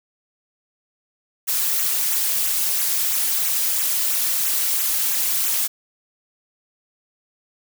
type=noise with flanger; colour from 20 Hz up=blue; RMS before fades=-21 dBFS; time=1.47-5.68 s; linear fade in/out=20 ms; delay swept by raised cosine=0.2 to 5.3 ms; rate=3 Hz; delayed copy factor=-0.95; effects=none